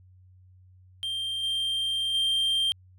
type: tone with level steps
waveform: triangle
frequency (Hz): 3171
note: G7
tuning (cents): +19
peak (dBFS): -27 / -24 / -21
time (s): 1.03-2.72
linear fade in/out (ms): 0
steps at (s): 1.43 / 2.14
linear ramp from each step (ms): 5
effects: added 92 Hz sine -52 dBFS peak until 2.98 s